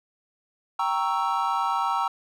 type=chord; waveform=triangle; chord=G diminished seventh; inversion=none; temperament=equal; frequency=784 / 932.3 / 1108.7 / 1318.5 Hz; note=G5 / Bb5 / Db6 / Fb6; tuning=0 / 0 / 0 / 0 cents; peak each=-27 / -25 / -28 / -26 dBFS; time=0.79-2.08 s; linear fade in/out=5 ms; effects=none